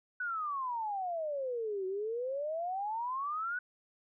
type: exponential two-way sweep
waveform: sine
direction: down then up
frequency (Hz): 1500 to 370 to 1500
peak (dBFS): -33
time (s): 0.2-3.59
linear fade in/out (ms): 5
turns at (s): 1.86
effects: none